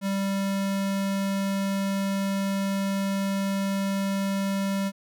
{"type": "tone", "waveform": "square", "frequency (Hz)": 196, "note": "G3", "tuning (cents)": 0, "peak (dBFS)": -25, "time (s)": [0.01, 4.92], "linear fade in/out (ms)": 50, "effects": []}